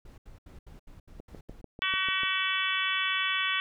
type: noise bursts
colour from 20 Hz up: brown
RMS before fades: -48 dBFS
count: 8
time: 0.05-1.615 s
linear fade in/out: 5 ms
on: 130 ms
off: 75 ms
type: click train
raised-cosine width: 2 ms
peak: -29 dBFS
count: 8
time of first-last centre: 1.2-2.234 s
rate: 6.77 Hz
type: harmonic tone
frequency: 378.8 Hz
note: F#4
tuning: 41 cents sharp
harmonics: 3 / 4 / 5 / 6 / 7 / 8 / 9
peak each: -34 / -34 / -34 / -34 / -34 / -34 / -34 dBFS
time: 1.82-3.6 s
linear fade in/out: 0 ms
effects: none